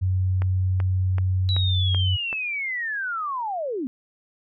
sine tone, 93 Hz, F#2, 9 cents sharp, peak -19 dBFS, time 0.01-2.17 s, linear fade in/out 20 ms
click train, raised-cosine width 0.5 ms, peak -18 dBFS, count 6, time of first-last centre 0.42-2.328 s, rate 2.62 Hz
sine linear sweep, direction down, 3954 to 234.7 Hz, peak -25 dBFS, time 1.49-3.87 s, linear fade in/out 0 ms
effects none

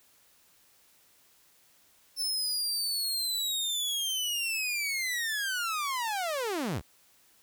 sawtooth linear sweep, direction down, 5330 to 49 Hz, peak -26 dBFS, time 2.16-6.82 s, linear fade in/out 50 ms, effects white hiss -63 dBFS RMS until 7.42 s

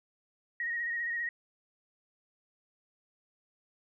sine tone with vibrato, 1879 Hz, A#6, 13 cents sharp, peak -31 dBFS, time 0.6-1.29 s, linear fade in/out 2 ms, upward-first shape sine, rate 15 Hz, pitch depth 32 cents each way, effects none

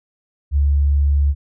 sine tone, 71.3 Hz, C#2, 49 cents sharp, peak -12 dBFS, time 0.51-1.35 s, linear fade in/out 50 ms, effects none

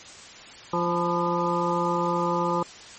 harmonic tone with a mistuned harmonic, 173.6 Hz, F3, 10 cents flat, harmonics 1 / 2 / 3 / 5 / 6 / 7, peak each -29 / -29 / -29 / -29 / -29 / -29 dBFS, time 0.73-2.63 s, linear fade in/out 5 ms, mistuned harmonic 6, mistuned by -64 cents, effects white hiss -44 dBFS RMS until 2.98 s + MP3 32 kbps

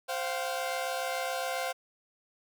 sawtooth chord, C suspended fourth, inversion none, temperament equal with one note detuned, 523.3 / 698.5 / 765.6 Hz, C5 / F5 / G5, 0 / 0 / -41 cents, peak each -31 / -31 / -34 dBFS, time 0.08-1.73 s, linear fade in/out 20 ms, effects none

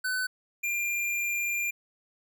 square tone pair in turn, 1508 / 2394 Hz, F#6 / D7, +32 / +33 cents, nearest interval minor sixth, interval 801 cents, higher second, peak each -28 dBFS, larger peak neither, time 0.04-0.27 / 0.63-1.71 s, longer second, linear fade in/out 10 ms, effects none

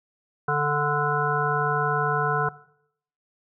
harmonic tone, 146.83 Hz, D3, in tune, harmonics 1 / 3 / 5 / 7 / 9 / 10, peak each -28 / -28 / -28 / -28 / -28 / -28 dBFS, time 0.48-2.49 s, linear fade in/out 5 ms, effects noise-tail reverb RT60 0.7 s tail -19 dB re dry

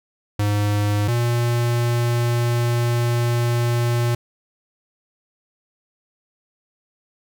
square tone pair in turn, 103.4 / 119.26 Hz, G#2 / A#2, -7 / +40 cents, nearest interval major second, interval 247 cents, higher second, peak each -18 dBFS, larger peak neither, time 0.39-1.08 / 1.08-4.15 s, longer second, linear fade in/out 5 ms, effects none

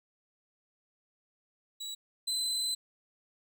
30% pulse tone pair in turn, 3910 / 4039 Hz, B7 / B7, -18 / +38 cents, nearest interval minor second, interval 56 cents, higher second, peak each -35 / -27 dBFS, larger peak second, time 1.8-1.95 / 2.27-2.75 s, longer second, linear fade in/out 10 ms, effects none

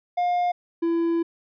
triangle tone pair in turn, 710 / 335.1 Hz, F5 / E4, +28 / +29 cents, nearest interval octave + minor second, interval 1299 cents, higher first, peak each -18 dBFS, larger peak neither, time 0.17-0.52 / 0.82-1.23 s, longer second, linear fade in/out 10 ms, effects resampled to 11025 Hz

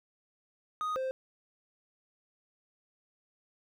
triangle tone pair in turn, 1244.5 / 523.2 Hz, D#6 / C5, 0 / 0 cents, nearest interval octave + minor third, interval 1500 cents, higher first, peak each -29 / -29 dBFS, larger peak neither, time 0.81-0.96 / 0.96-1.11 s, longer neither, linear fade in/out 0 ms, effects none

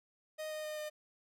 45% pulse tone with pitch steps, 621 / 616.4 / 611.7 / 607.2 Hz, D#5 / D#5 / D#5 / D#5, -3 / -16 / -30 / -42 cents, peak -39 dBFS, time 0.38-0.9 s, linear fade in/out 20 ms, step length 130 ms, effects none

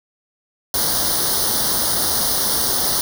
white noise with comb filter, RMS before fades -19 dBFS, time 0.74-3.01 s, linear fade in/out 2 ms, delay 0.2 ms, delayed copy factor +0.95, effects none

